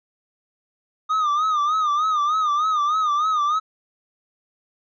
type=tone with vibrato; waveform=triangle; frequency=1224 Hz; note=D#6; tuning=29 cents flat; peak=-16 dBFS; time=1.09-3.6 s; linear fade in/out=20 ms; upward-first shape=sine; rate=3.3 Hz; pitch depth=92 cents each way; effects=resampled to 16000 Hz